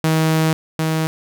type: tone pair in turn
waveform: sawtooth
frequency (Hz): 159.1 / 159.1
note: D#3 / D#3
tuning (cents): +39 / +39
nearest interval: unison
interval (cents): 0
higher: neither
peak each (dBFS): -10 / -13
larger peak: first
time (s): 0.04-0.53 / 0.79-1.07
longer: first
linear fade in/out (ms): 0
effects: none